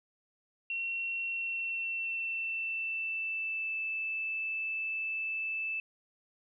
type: tone with pitch glide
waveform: sine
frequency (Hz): 2725 to 2634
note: F7 to E7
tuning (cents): -43 to -2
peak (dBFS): -32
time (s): 0.7-5.8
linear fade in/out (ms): 2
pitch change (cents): -59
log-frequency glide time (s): 1.27-3.77
effects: none